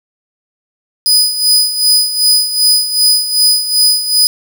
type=tone with tremolo; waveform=sawtooth; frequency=4978 Hz; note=D#8; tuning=in tune; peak=-3 dBFS; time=1.06-4.27 s; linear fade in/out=0 ms; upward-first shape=sine; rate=2.6 Hz; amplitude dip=70%; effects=7-bit